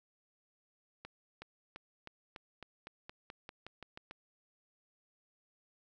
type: accelerating click train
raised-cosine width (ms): 0.3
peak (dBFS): -30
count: 14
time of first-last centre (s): 1.05-4.111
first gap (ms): 370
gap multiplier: 0.92
effects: none